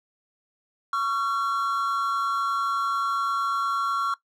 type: tone pair together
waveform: triangle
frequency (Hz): 1115.4 / 1364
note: C#6 / F6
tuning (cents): +10 / -41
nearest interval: minor third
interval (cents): 349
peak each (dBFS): -24 / -23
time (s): 0.93-4.14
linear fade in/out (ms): 2
effects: noise-tail reverb RT60 0.1 s tail -18 dB re dry